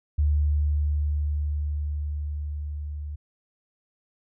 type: tone with level ramp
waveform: sine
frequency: 74 Hz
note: D2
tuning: 14 cents sharp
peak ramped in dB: -18 to -31 dBFS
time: 0.18-3.16 s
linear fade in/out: 10 ms
effects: none